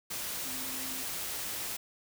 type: tone in noise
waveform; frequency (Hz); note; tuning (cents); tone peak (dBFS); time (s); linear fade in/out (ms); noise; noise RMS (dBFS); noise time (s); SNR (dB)
sine; 261.6; C4; 0; -46; 0.45-1.03; 10; white; -37; 0.1-1.77; -12
effects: none